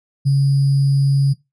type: tone with sample-and-hold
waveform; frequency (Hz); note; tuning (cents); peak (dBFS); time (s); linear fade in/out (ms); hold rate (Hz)
sine; 138.5; C#3; -1; -11; 0.25-1.34; 20; 4900
effects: noise-tail reverb RT60 0.2 s tail -20 dB re dry + resampled to 22050 Hz